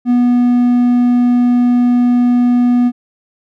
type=tone; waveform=triangle; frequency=244.2 Hz; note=B3; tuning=19 cents flat; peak=-6 dBFS; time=0.05-2.92 s; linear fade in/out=50 ms; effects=none